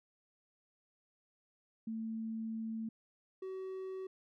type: tone pair in turn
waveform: sine / triangle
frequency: 223.2 / 378.3 Hz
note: A3 / F#4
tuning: +25 / +38 cents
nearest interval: major sixth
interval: 913 cents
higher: second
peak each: -37 / -38 dBFS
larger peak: first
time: 1.87-2.89 / 3.42-4.07 s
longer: first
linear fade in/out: 5 ms
effects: none